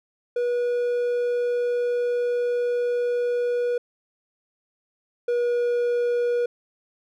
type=tone pair in turn; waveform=triangle; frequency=484.8 / 481.5 Hz; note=B4 / B4; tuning=-32 / -44 cents; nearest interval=unison; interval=12 cents; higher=first; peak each=-19 / -18 dBFS; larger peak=second; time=0.36-3.78 / 5.28-6.46 s; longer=first; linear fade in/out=5 ms; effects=none